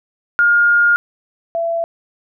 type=tone pair in turn; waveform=sine; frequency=1418 / 670.7 Hz; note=F6 / E5; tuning=+26 / +30 cents; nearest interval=octave + minor second; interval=1296 cents; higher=first; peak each=-9 / -16 dBFS; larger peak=first; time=0.39-0.96 / 1.55-1.84 s; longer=first; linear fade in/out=0 ms; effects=none